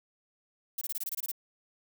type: noise bursts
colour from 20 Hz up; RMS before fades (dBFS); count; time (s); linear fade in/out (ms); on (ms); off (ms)
violet; -34; 10; 0.78-1.317; 5; 33; 23
effects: none